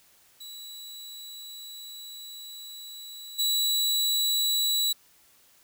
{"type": "tone with level steps", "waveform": "sawtooth", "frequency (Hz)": 3928, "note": "B7", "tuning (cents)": -10, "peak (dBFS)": [-37, -20], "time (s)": [0.4, 4.93], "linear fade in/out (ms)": 10, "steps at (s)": 3.38, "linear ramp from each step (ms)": 20, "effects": ["white hiss -60 dBFS RMS until 5.63 s"]}